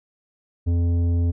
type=tone with tanh clipping; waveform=sine; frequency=85.8 Hz; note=F2; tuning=30 cents flat; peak=-19 dBFS; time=0.66-1.32 s; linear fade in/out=20 ms; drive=10 dB; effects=none